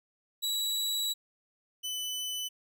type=tone pair in turn; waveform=sawtooth; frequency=3906 / 3001 Hz; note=B7 / F#7; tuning=-20 / +24 cents; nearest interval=perfect fourth; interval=456 cents; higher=first; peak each=-26 / -30 dBFS; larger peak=first; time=0.42-1.14 / 1.83-2.49 s; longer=first; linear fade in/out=20 ms; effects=none